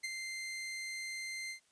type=tone with ADSR envelope; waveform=sawtooth; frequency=2086 Hz; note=C7; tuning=6 cents flat; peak=-31 dBFS; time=0.03-1.6 s; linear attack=16 ms; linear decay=25 ms; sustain=-5 dB; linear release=99 ms; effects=white hiss -71 dBFS RMS until 1.71 s + resampled to 22050 Hz